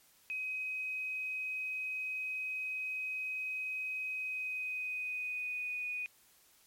sine tone with pitch glide, 2525 to 2476 Hz, D#7 to D#7, +25 to -9 cents, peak -35 dBFS, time 0.3-6.06 s, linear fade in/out 0 ms, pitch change -34 cents, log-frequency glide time 4.11-5.87 s, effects white hiss -65 dBFS RMS until 6.66 s + MP3 64 kbps

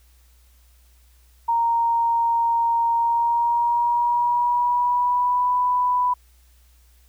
sine tone with pitch glide, 930 to 991 Hz, A#5 to B5, -4 to +6 cents, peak -17 dBFS, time 1.48-6.14 s, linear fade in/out 10 ms, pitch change +110 cents, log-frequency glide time 2.95-5.53 s, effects added 61 Hz sine -52 dBFS peak until 7.08 s + white hiss -61 dBFS RMS until 7.08 s

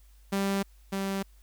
sawtooth tone pair in turn, 196.8 / 194.99 Hz, G3 / G3, +7 / -9 cents, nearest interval unison, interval 16 cents, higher first, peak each -22 / -25 dBFS, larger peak first, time 0.32-0.63 / 0.92-1.23 s, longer neither, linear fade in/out 10 ms, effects added 50 Hz sine -53 dBFS peak until 1.42 s + white hiss -66 dBFS RMS until 1.42 s

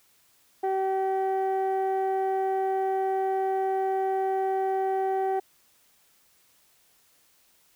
sine tone pair together, 383.4 / 766.8 Hz, G4 / G5, -38 / -38 cents, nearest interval octave, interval 1200 cents, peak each -24 dBFS, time 0.63-5.4 s, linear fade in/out 10 ms, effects tanh soft clip ceiling -21 dBFS + white hiss -63 dBFS RMS until 7.75 s

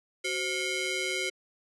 sawtooth ring-modulated tone, 896 Hz, A5, 31 cents sharp, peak -21 dBFS, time 0.24-1.3 s, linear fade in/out 10 ms, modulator 1270 Hz, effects high-pass 400 Hz 12 dB/octave + resampled to 24000 Hz

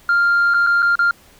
sine tone with dropouts, 1396.9 Hz, F6, in tune, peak -10 dBFS, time 0.09-1.11 s, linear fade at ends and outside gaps 2 ms, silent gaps 0.539-0.543 / 0.666-0.67 / 0.822-0.826 / 0.955-0.991 s, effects tanh soft clip ceiling -10 dBFS + pink hiss -49 dBFS RMS until 1.39 s

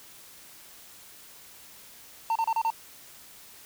triangle tone bursts, 904 Hz, A5, 47 cents sharp, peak -21 dBFS, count 5, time 2.3-2.703 s, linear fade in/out 2 ms, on 55 ms, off 32 ms, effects white hiss -50 dBFS RMS until 3.65 s

